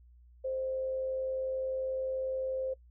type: tone with frequency modulation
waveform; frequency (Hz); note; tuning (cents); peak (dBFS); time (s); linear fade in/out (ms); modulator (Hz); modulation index
sine; 523.3; C5; 0; -31; 0.44-2.74; 10; 91.4; 0.21
effects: noise-tail reverb RT60 0.1 s tail -22 dB re dry + added 60 Hz sine -55 dBFS peak until 2.9 s

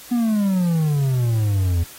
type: exponential sweep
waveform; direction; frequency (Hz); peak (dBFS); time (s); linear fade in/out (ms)
triangle; down; 246.9 to 82.41; -14; 0.11-1.84; 10
effects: white hiss -41 dBFS RMS until 1.98 s + AAC 48 kbps

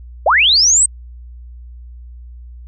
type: linear sweep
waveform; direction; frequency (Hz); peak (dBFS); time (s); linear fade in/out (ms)
sine; up; 493.9 to 8372; -8; 0.26-0.86; 5
effects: added 60 Hz sine -32 dBFS peak until 2.67 s

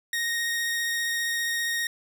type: tone with vibrato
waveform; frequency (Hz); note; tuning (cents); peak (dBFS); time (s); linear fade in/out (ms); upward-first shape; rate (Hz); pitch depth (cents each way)
sawtooth; 1864.7; A#6; 0; -22; 0.13-1.87; 2; sine; 15; 10
effects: none

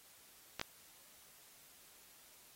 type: clicks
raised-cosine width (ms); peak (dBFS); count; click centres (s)
0.2; -21 / -19; 2; 0.596 / 0.614
effects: white hiss -62 dBFS RMS until 2.55 s + AAC 48 kbps

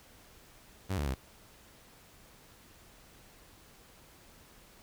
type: tone with pitch steps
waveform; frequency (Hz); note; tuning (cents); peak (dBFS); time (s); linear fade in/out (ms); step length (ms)
sawtooth; 95.6 / 73.2 / 65.9; G2 / D2 / C2; -43 / -5 / +13; -27; 0.89-1.151; 20; 87
effects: pink hiss -58 dBFS RMS until 4.82 s

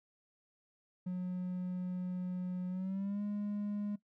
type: tone with pitch glide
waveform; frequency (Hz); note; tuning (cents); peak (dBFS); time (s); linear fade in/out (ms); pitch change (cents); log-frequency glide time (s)
triangle; 181.5 to 206.1; F#3 to G#3; -33 to -13; -32; 1.06-3.96; 10; +220; 2.69-3.22
effects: noise-tail reverb RT60 0.1 s tail -18 dB re dry + tanh soft clip ceiling -28 dBFS

